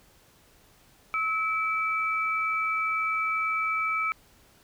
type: tone pair together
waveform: sine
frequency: 1297 / 2311 Hz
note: E6 / D7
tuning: -28 / -28 cents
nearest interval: minor seventh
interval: 1000 cents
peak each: -27 / -28 dBFS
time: 1.14-4.12 s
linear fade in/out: 0 ms
effects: pink hiss -59 dBFS RMS until 4.63 s